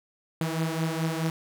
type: beating tone pair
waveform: sawtooth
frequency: 160.3 / 165 Hz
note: E3 / E3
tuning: -48 / +2 cents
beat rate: 4.7 Hz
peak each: -24 / -27 dBFS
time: 0.41-1.3 s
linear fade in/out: 2 ms
effects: none